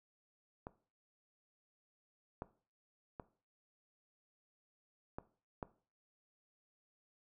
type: clicks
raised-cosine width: 1 ms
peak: -30 / -27 / -30 / -28 / -26 dBFS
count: 5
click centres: 0.669 / 2.421 / 3.198 / 5.185 / 5.628 s
effects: noise-tail reverb RT60 0.4 s tail -17 dB re dry